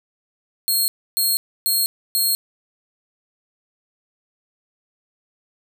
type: tone bursts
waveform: 10% pulse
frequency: 4252 Hz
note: C8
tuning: 27 cents sharp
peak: -10 dBFS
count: 4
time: 0.68-2.35 s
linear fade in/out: 0 ms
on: 200 ms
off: 290 ms
effects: 8-bit